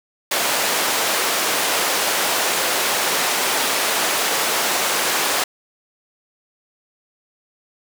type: band-pass noise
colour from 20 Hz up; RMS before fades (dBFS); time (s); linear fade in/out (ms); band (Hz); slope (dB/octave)
pink; -20; 0.31-5.44; 5; 520 to 16000; 12
effects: none